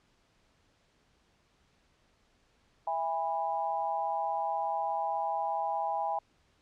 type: chord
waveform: sine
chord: E major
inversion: none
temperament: equal with one note detuned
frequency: 659.3 / 815.9 / 987.8 Hz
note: E5 / G#5 / B5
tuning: 0 / -31 / 0 cents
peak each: -36 / -31 / -36 dBFS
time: 2.87-6.19 s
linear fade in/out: 5 ms
effects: pink hiss -69 dBFS RMS until 6.61 s + low-pass 6000 Hz 12 dB/octave